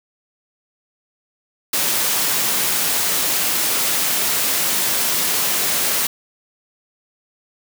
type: high-pass noise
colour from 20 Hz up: white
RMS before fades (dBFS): -19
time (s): 1.73-6.07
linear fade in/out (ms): 5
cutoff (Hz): 140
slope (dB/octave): 12
effects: none